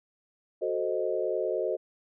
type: chord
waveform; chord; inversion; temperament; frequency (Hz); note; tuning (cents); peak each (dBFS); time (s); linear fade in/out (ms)
sine; F# diminished seventh; none; equal; 370 / 440 / 523.3 / 622.3; F#4 / A4 / C5 / Eb5; 0 / 0 / 0 / 0; -32; 0.61-1.77; 20
effects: none